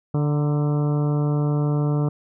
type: harmonic tone with a mistuned harmonic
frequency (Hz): 147.2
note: D3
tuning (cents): +4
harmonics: 1 / 2 / 3 / 4 / 5 / 6 / 7 / 8 / 9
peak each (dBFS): -19 / -27 / -30 / -35 / -38 / -41 / -42 / -41 / -43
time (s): 0.14-2.09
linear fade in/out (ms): 5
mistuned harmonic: 6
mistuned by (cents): +69
effects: none